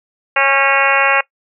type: harmonic tone with a mistuned harmonic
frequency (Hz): 275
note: C#4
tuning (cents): -14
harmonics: 2 / 3 / 4 / 5 / 6 / 7 / 8 / 9 / 10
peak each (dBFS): -19 / -19 / -19 / -19 / -19 / -19 / -19 / -19 / -19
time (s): 0.36-1.21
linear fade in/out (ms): 5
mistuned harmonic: 6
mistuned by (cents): -27
effects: noise-tail reverb RT60 0.1 s tail -21 dB re dry